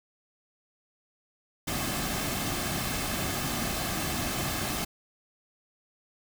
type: noise with comb filter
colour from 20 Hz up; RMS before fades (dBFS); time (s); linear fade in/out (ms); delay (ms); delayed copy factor
pink; -31; 1.67-4.85; 10; 2.1; -0.5
effects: none